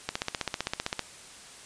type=click train; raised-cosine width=0.2 ms; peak=-11 dBFS; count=15; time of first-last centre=0.09-0.993 s; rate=15.5 Hz; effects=white hiss -48 dBFS RMS until 1.65 s + resampled to 22050 Hz